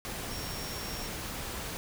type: tone in noise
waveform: sine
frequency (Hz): 5540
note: F8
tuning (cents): -15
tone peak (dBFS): -43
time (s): 0.31-1.08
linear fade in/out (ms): 0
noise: pink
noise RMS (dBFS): -38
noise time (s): 0.05-1.77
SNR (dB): -8
effects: none